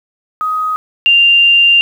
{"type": "tone pair in turn", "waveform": "sine", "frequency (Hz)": [1256, 2788], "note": ["D#6", "F7"], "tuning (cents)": [16, -4], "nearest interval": "octave + major second", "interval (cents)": 1380, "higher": "second", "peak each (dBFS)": [-13, -5], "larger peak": "second", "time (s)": [[0.41, 0.76], [1.06, 1.81]], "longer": "second", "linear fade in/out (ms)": 0, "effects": ["7-bit"]}